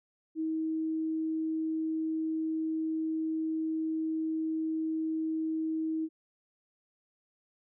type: tone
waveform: sine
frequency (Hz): 318.4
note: D#4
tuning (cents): +40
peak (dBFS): -29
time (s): 0.35-6.09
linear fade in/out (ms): 50
effects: none